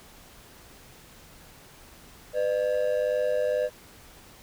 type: ring-modulated tone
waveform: triangle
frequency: 553 Hz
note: C#5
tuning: 4 cents flat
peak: -18 dBFS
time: 2.33-3.7 s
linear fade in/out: 50 ms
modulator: 51 Hz
effects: pink hiss -51 dBFS RMS until 4.42 s